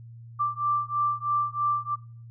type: beating tone pair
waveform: sine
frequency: 1174.7 / 1177.8 Hz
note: D6 / D6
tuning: 0 / +5 cents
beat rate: 3.1 Hz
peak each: -27 dBFS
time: 0.39-1.96 s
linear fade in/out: 20 ms
effects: noise-tail reverb RT60 0.5 s tail -24 dB re dry + added 116 Hz sine -42 dBFS peak until 2.3 s